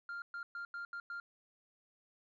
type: tone bursts at uneven times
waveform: sine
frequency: 1396.9 Hz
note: F6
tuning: in tune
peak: -38 dBFS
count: 6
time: 0.09-0.22 / 0.34-0.43 / 0.55-0.65 / 0.74-0.85 / 0.93-1 / 1.1-1.2 s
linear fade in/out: 2 ms
effects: tanh soft clip ceiling -39 dBFS